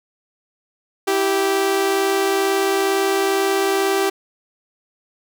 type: tone pair together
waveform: sawtooth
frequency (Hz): 328 / 390.2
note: E4 / G4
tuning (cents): -9 / -8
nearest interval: minor third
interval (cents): 301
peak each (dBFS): -21 / -13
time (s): 1.07-4.1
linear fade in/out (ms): 10
effects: none